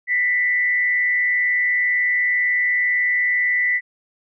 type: tone with frequency modulation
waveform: sine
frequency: 1982 Hz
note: B6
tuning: 6 cents sharp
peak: -16 dBFS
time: 0.07-3.81 s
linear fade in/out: 50 ms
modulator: 150 Hz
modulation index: 0.39
effects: none